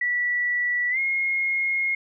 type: tone with pitch glide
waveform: sine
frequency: 1950 to 2151 Hz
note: B6 to C7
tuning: -23 to +47 cents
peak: -21 dBFS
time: 0.01-1.95 s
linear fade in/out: 5 ms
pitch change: +170 cents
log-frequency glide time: 0.9-0.99 s
effects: none